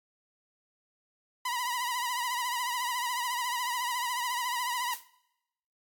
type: tone with vibrato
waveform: sawtooth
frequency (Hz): 979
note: B5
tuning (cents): -15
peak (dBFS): -26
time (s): 1.45-4.94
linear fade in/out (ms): 5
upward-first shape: triangle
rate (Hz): 14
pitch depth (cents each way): 86
type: noise with exponential decay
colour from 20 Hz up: blue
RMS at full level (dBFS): -35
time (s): 4.93-5.1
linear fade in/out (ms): 1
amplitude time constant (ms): 36
effects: noise-tail reverb RT60 0.9 s tail -22 dB re dry + AAC 64 kbps